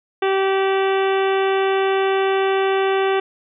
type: harmonic tone with a mistuned harmonic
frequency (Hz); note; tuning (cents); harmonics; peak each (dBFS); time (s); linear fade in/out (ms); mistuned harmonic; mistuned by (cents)
386.7; G4; -24; 1 / 2 / 3 / 4 / 5 / 6 / 7 / 8 / 9; -17 / -23 / -27 / -29 / -31 / -33 / -34 / -35 / -36; 0.22-3.2; 5; 8; -57
effects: none